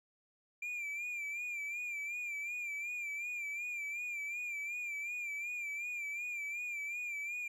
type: tone with vibrato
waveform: triangle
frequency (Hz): 2377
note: D7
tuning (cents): +20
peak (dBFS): -36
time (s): 0.62-7.48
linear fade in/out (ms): 5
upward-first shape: sine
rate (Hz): 2.7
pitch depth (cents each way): 62
effects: none